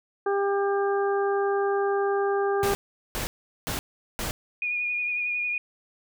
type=harmonic tone; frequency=398.8 Hz; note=G4; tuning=30 cents sharp; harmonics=1 / 2 / 3 / 4; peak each=-23 / -29 / -33 / -35 dBFS; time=0.26-2.74 s; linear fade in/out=5 ms
type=noise bursts; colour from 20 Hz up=pink; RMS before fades=-30 dBFS; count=4; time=2.63-4.31 s; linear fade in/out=0 ms; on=120 ms; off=400 ms
type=tone with vibrato; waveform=sine; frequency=2447 Hz; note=D#7; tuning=29 cents flat; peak=-25 dBFS; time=4.62-5.58 s; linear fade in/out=2 ms; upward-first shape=sine; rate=11 Hz; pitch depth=22 cents each way
effects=none